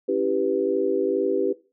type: chord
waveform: sine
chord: C# half-diminished seventh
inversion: none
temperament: equal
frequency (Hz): 277.2 / 329.6 / 392 / 493.9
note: C#4 / E4 / G4 / B4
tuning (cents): 0 / 0 / 0 / 0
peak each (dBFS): -29 / -28 / -23 / -25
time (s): 0.08-1.53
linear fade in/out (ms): 10
effects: noise-tail reverb RT60 0.3 s tail -18 dB re dry